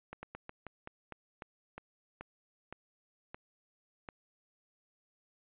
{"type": "slowing click train", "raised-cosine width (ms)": 0.5, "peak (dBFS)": -28, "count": 13, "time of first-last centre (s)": [0.13, 4.088], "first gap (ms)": 100, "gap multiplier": 1.2, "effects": ["resampled to 8000 Hz"]}